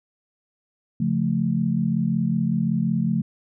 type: chord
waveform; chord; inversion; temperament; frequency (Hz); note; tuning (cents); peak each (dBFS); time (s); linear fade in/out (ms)
sine; Db augmented; none; equal; 138.59 / 174.61 / 220; Db3 / F3 / A3; 0 / 0 / 0; -26 / -23 / -23; 1-3.22; 5
effects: none